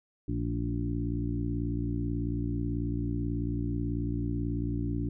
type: harmonic tone with a mistuned harmonic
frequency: 58.27 Hz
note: A#1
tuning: in tune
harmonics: 1 / 2 / 3 / 4 / 5 / 6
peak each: -34 / -33 / -39 / -40 / -34 / -42 dBFS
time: 0.28-5.09 s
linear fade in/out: 5 ms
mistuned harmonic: 4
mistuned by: -45 cents
effects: none